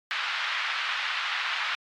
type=band-pass noise; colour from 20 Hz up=pink; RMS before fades=-30 dBFS; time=0.11-1.75 s; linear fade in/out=0 ms; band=1200 to 3600 Hz; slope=24 dB/octave; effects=AAC 64 kbps